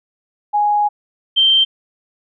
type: tone pair in turn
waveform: sine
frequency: 830.6 / 3136 Hz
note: G#5 / G7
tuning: 0 / 0 cents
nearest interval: octave + major seventh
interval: 2300 cents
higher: second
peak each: -12 / -9 dBFS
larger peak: second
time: 0.53-0.89 / 1.36-1.65 s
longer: first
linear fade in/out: 20 ms
effects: none